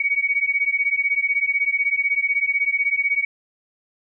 sine beating tone pair, 2239 / 2255 Hz, C#7 / C#7, +17 / +29 cents, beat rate 16 Hz, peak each -21 dBFS, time 0-3.25 s, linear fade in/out 5 ms, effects none

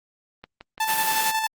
click train, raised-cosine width 0.3 ms, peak -23 dBFS, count 4, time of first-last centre 0.44-0.949 s, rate 5.89 Hz
sawtooth tone with tremolo, 880 Hz, A5, in tune, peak -17 dBFS, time 0.8-1.47 s, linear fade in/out 5 ms, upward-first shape square, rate 11 Hz, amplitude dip 40%
white high-pass noise, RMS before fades -27 dBFS, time 0.87-1.32 s, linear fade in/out 20 ms, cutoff 130 Hz, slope 96 dB/octave
effects Opus 32 kbps

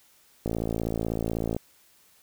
click train, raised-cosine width 2 ms, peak -15 dBFS, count 63, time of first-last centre 0.46-1.565 s, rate 56.1 Hz, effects white hiss -60 dBFS RMS until 2.22 s

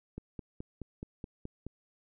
click train, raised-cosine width 3 ms, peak -27 dBFS, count 8, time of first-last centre 0.18-1.666 s, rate 4.71 Hz, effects none

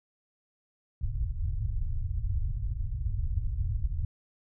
pink low-pass noise, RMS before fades -30 dBFS, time 1.01-4.05 s, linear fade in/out 5 ms, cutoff 120 Hz, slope 48 dB/octave, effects none

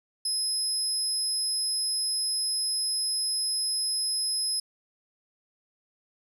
30% pulse tone, 5100 Hz, D#8, 42 cents sharp, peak -22 dBFS, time 0.25-4.6 s, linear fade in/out 5 ms, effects none

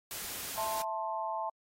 white noise, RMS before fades -40 dBFS, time 0.11-0.82 s, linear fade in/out 0 ms
sine chord, A minor, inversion second, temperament just, 660 / 880 / 1056 Hz, E5 / A5 / C6, +2 / 0 / +16 cents, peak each -38 / -35 / -39 dBFS, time 0.57-1.5 s, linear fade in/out 10 ms
effects AAC 48 kbps

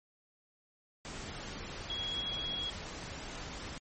sine tone in noise, 3322 Hz, G#7, in tune, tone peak -35 dBFS, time 1.9-2.7 s, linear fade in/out 0 ms, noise pink, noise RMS -43 dBFS, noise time 1.05-3.78 s, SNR +5 dB, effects MP3 32 kbps

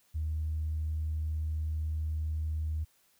sine tone, 77.9 Hz, D#2, 3 cents sharp, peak -29 dBFS, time 0.14-2.85 s, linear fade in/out 20 ms, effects tanh soft clip ceiling -25 dBFS + white hiss -68 dBFS RMS until 3.19 s

